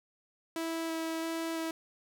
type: tone with vibrato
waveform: sawtooth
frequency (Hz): 326.5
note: E4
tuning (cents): -17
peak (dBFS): -29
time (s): 0.56-1.71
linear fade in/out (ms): 2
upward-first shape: square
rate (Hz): 1.5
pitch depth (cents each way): 8
effects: none